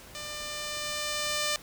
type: tone with level ramp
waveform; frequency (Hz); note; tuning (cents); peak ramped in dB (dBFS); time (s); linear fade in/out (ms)
5% pulse; 597; D5; +28; -26 to -15; 0.15-1.56; 0
effects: pink hiss -49 dBFS RMS until 1.62 s